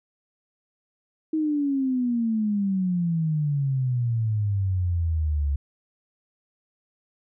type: exponential sweep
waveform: sine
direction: down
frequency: 318.4 to 69.3 Hz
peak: -21 dBFS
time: 1.33-5.56 s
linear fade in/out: 5 ms
effects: none